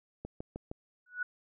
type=click train; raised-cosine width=2 ms; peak=-26 dBFS; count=4; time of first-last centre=0.25-0.714 s; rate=6.46 Hz
type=tone with exponential growth; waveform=sine; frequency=1471 Hz; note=F#6; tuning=11 cents flat; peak=-28 dBFS; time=1.06-1.23 s; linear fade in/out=5 ms; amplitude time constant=36 ms
effects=none